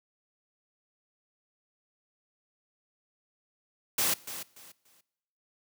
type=noise with echo; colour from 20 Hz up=white; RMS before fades=-27 dBFS; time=3.98-4.14 s; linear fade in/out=5 ms; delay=290 ms; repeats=3; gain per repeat=-12 dB; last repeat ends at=5.01 s; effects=noise-tail reverb RT60 1.0 s tail -22 dB re dry + high-pass 100 Hz 12 dB/octave